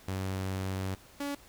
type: tone pair in turn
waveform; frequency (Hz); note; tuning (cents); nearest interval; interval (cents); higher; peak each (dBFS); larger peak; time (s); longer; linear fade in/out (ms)
sawtooth; 95 / 284; F#2 / C#4; +46 / +42; octave + perfect fifth; 1896; second; -28 / -29; first; 0.08-0.95 / 1.2-1.35; first; 5
effects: pink hiss -56 dBFS RMS until 1.48 s